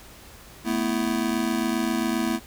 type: chord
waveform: square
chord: A suspended second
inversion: none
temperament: just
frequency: 220 / 247.5 / 330 Hz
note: A3 / B3 / E4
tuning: 0 / +4 / +2 cents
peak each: -28 dBFS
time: 0.64-2.4 s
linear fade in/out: 50 ms
effects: added 59 Hz sine -52 dBFS peak until 2.46 s + pink hiss -47 dBFS RMS until 2.46 s